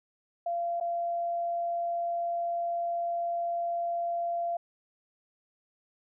sine tone with dropouts, 687 Hz, F5, 29 cents flat, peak -28 dBFS, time 0.46-4.57 s, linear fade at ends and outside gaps 5 ms, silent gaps 0.801-0.809 s, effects none

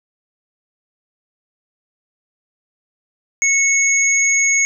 sine tone pair together, 2200 / 6593 Hz, C#7 / G#8, -14 / -14 cents, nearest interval octave + perfect fifth, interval 1900 cents, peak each -15 dBFS, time 3.42-4.65 s, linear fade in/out 0 ms, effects none

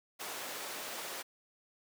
pink high-pass noise, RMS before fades -42 dBFS, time 0.19-1.23 s, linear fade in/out 20 ms, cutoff 460 Hz, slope 12 dB/octave, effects none

